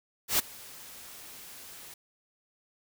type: noise with ADSR envelope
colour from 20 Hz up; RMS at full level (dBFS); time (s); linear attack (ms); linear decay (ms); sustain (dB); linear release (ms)
white; -23; 0.28-1.94; 110; 14; -24; 5
effects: none